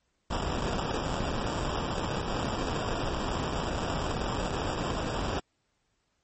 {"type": "noise with sample-and-hold", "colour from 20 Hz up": "pink", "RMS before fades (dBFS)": -31, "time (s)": [0.3, 5.4], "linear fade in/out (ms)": 10, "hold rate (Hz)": 2100, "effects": ["pink hiss -75 dBFS RMS until 6.23 s", "MP3 32 kbps"]}